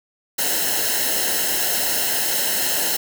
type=noise with comb filter; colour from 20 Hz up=white; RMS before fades=-21 dBFS; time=0.38-2.97 s; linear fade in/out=10 ms; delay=0.85 ms; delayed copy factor=-0.8; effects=none